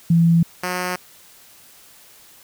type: tone pair in turn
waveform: sine / 5% pulse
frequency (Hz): 167.5 / 180.92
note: E3 / F#3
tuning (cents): +28 / -39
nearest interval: minor second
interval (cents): 133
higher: second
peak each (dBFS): -11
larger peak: neither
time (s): 0.1-0.43 / 0.63-0.96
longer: neither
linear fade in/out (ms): 5
effects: white hiss -48 dBFS RMS until 2.43 s